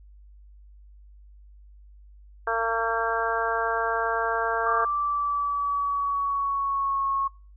harmonic tone, 227.6 Hz, A#3, 41 cents flat, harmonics 2 / 3 / 4 / 5 / 6 / 7, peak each -30 / -30 / -30 / -30 / -30 / -30 dBFS, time 2.47-4.85 s, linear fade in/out 5 ms
sine tone with pitch glide, 1174.7 to 1096 Hz, D6 to C#6, 0 to -20 cents, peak -23 dBFS, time 4.66-7.28 s, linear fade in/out 10 ms, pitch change -120 cents, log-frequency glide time 4.77-7.06 s
effects noise-tail reverb RT60 0.4 s tail -25 dB re dry + added 50 Hz sine -47 dBFS peak until 7.56 s

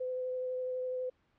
sine tone with vibrato, 508 Hz, B4, 49 cents sharp, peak -33 dBFS, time 0-1.1 s, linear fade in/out 10 ms, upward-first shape sine, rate 12 Hz, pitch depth 10 cents each way, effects pink hiss -73 dBFS RMS until 1.38 s + low-pass 3000 Hz 12 dB/octave

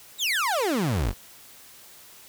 30% pulse exponential sweep, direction down, 3998 to 39.83 Hz, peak -20 dBFS, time 0.18-1.14 s, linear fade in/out 50 ms, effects white hiss -49 dBFS RMS until 2.28 s

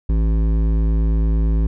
triangle tone with hard clipping, 54.4 Hz, A1, 19 cents flat, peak -16 dBFS, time 0.09-1.67 s, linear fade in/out 5 ms, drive 16 dB, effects none

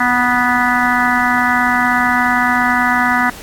harmonic tone with a mistuned harmonic, 246.9 Hz, B3, in tune, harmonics 1 / 3 / 4 / 5 / 6 / 7 / 8, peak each -19 / -19 / -19 / -19 / -19 / -19 / -19 dBFS, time 0-3.3 s, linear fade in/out 5 ms, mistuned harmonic 4, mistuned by -20 cents, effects pink hiss -34 dBFS RMS until 3.42 s + AAC 64 kbps

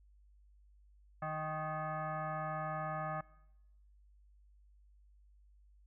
sine tone with frequency modulation, 311.1 Hz, D#4, in tune, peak -36 dBFS, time 1.22-3.21 s, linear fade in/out 5 ms, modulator 467 Hz, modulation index 2.6, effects noise-tail reverb RT60 0.9 s tail -22 dB re dry + added 50 Hz sine -61 dBFS peak until 5.86 s

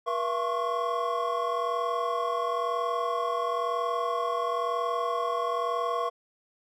triangle tone cluster, 479.3 / 676 / 1073 / 1114 Hz, A#4 / E5 / C6 / C#6, +48 / +43 / +43 / +8 cents, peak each -30 dBFS, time 0.06-6.1 s, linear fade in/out 20 ms, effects none

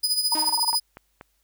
sawtooth tone with tremolo, 4978 Hz, D#8, in tune, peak -16 dBFS, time 0.03-0.8 s, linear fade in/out 10 ms, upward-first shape sine, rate 14 Hz, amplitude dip 65%
sine tone bursts, 932.3 Hz, A#5, in tune, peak -23 dBFS, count 9, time 0.32-0.751 s, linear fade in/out 2 ms, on 23 ms, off 28 ms
sawtooth tone with exponential decay, 311.1 Hz, D#4, in tune, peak -25 dBFS, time 0.35-0.76 s, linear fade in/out 2 ms, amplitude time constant 87 ms
click train, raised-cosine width 0.5 ms, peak -25 dBFS, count 4, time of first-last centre 0.49-1.211 s, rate 4.16 Hz
effects added 50 Hz sine -70 dBFS peak until 1.43 s + white hiss -70 dBFS RMS until 1.43 s

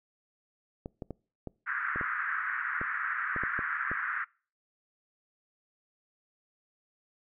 clicks, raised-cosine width 2 ms, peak -24 dBFS, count 11, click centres 0.859 / 1.022 / 1.107 / 1.473 / 1.96 / 2.012 / 2.814 / 3.363 / 3.436 / 3.591 / 3.915 s
pink band-pass noise, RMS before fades -33 dBFS, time 1.66-4.25 s, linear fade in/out 20 ms, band 1300 to 1800 Hz, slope 48 dB/octave
effects noise-tail reverb RT60 0.4 s tail -25 dB re dry

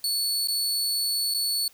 sawtooth tone with dropouts, 4435 Hz, C#8, in tune, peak -21 dBFS, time 0.04-1.68 s, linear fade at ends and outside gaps 2 ms, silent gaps 0.474-0.483 / 1.34-1.345 s, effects white hiss -56 dBFS RMS until 1.73 s

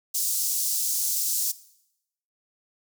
pink high-pass noise, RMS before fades -26 dBFS, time 0.14-1.52 s, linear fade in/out 10 ms, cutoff 5700 Hz, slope 24 dB/octave, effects noise-tail reverb RT60 0.8 s tail -18 dB re dry

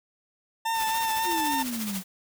40% pulse tone with vibrato, 896 Hz, A5, 31 cents sharp, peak -24 dBFS, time 0.65-1.63 s, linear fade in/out 10 ms, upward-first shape sine, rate 3.6 Hz, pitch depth 26 cents each way
white noise with tremolo, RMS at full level -33 dBFS, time 0.73-2.04 s, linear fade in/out 50 ms, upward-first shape sine, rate 14 Hz, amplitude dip 55%
sine exponential sweep, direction down, 364.1 to 182 Hz, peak -30 dBFS, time 1.24-2.03 s, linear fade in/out 50 ms
effects none

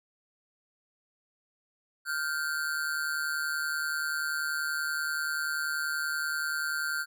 square ring-modulated tone, 1480 Hz, F#6, in tune, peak -27 dBFS, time 2.05-7.06 s, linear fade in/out 50 ms, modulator 75.2 Hz, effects none

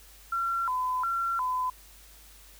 sine tone with vibrato, 1174.7 Hz, D6, in tune, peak -26 dBFS, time 0.32-1.7 s, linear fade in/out 5 ms, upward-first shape square, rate 1.4 Hz, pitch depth 260 cents each way, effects added 50 Hz sine -54 dBFS peak until 2.59 s + white hiss -54 dBFS RMS until 2.59 s

